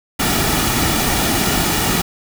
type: noise with comb filter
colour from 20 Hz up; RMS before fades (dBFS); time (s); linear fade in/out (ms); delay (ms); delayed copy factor
pink; -17; 0.19-2.02; 10; 1.9; -0.5
effects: none